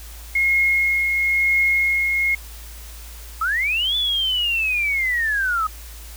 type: tone with tremolo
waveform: sine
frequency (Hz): 2156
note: C#7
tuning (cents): -49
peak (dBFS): -14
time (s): 0.35-2.35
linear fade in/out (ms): 5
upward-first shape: triangle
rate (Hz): 1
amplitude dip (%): 35
type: linear two-way sweep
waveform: sine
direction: up then down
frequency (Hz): 1244.5 to 3497 to 1244.5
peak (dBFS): -18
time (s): 3.41-5.67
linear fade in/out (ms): 5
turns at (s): 3.96
effects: added 56 Hz sine -36 dBFS peak until 6.16 s + white hiss -42 dBFS RMS until 6.16 s